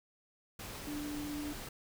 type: tone in noise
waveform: sine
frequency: 294.7 Hz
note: D4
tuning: 6 cents sharp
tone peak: -38 dBFS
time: 0.87-1.53 s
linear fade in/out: 5 ms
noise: pink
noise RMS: -45 dBFS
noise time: 0.59-1.69 s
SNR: +4 dB
effects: none